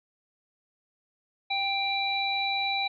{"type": "harmonic tone", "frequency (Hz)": 787, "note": "G5", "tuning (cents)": 7, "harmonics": [1, 3, 5], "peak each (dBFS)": [-30, -30, -30], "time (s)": [1.5, 2.88], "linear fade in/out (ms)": 10, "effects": []}